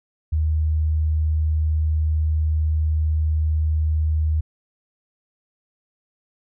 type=tone; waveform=sine; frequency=77.78 Hz; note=D#2; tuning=in tune; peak=-17 dBFS; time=0.32-4.41 s; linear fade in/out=10 ms; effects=none